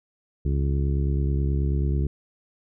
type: harmonic tone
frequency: 69.3 Hz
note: C#2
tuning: in tune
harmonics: 1 / 2 / 3 / 4 / 5 / 6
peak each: -22 / -26 / -35 / -37 / -35 / -39 dBFS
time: 0.45-2.07 s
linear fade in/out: 5 ms
effects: none